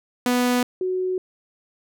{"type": "tone pair in turn", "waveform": ["sawtooth", "sine"], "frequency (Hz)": [246.9, 369.9], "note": ["B3", "F#4"], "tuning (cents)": [0, 0], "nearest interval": "perfect fifth", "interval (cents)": 700, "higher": "second", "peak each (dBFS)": [-14, -21], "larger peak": "first", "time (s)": [[0.26, 0.63], [0.81, 1.18]], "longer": "neither", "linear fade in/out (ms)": 2, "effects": []}